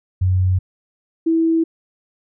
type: tone pair in turn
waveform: sine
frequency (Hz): 92.5 / 327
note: F#2 / E4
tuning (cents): 0 / -14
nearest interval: octave + minor seventh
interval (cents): 2186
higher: second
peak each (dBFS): -13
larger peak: neither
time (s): 0.21-0.59 / 1.26-1.64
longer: neither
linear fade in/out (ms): 10
effects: none